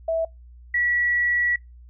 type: tone pair in turn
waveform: sine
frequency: 654 / 1937.3 Hz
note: E5 / B6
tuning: -14 / -34 cents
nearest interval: octave + perfect fifth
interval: 1880 cents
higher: second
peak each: -20 / -19 dBFS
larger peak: second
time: 0.08-0.25 / 0.74-1.56 s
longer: second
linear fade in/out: 5 ms
effects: noise-tail reverb RT60 0.2 s tail -25 dB re dry + added 60 Hz sine -43 dBFS peak until 1.89 s